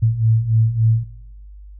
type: beating tone pair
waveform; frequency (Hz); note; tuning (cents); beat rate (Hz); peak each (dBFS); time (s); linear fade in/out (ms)
sine; 110 / 113.5; A2 / A#2; 0 / -46; 3.5; -18 / -15; 0.02-1.04; 10
effects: noise-tail reverb RT60 0.9 s tail -20 dB re dry + added 50 Hz sine -36 dBFS peak until 1.79 s